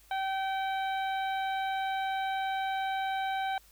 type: harmonic tone with a mistuned harmonic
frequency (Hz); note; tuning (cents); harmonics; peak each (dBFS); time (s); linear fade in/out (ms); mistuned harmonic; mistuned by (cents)
771; G5; -29; 1 / 2 / 3 / 4 / 5; -30 / -38 / -43 / -46 / -46; 0.11-3.58; 2; 4; +15
effects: added 50 Hz sine -61 dBFS peak until 3.71 s + white hiss -61 dBFS RMS until 3.71 s